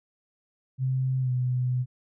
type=tone with pitch glide; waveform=sine; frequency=130.6 to 125.86 Hz; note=C3 to B2; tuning=-3 to +33 cents; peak=-23 dBFS; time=0.78-1.86 s; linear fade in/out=50 ms; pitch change=-64 cents; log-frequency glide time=1.2-1.31 s; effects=none